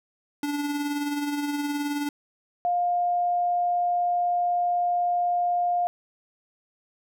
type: tone with tremolo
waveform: square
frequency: 290 Hz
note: D4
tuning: 22 cents flat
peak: -25 dBFS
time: 0.43-2.09 s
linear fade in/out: 2 ms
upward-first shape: sine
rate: 19 Hz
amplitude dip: 40%
type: tone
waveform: sine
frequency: 706 Hz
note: F5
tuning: 19 cents sharp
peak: -21 dBFS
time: 2.65-5.87 s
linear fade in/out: 0 ms
effects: none